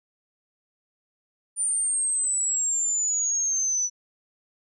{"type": "exponential sweep", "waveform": "sine", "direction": "down", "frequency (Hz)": [9220, 5920], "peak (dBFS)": -22, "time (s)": [1.56, 3.9], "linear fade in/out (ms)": 50, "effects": []}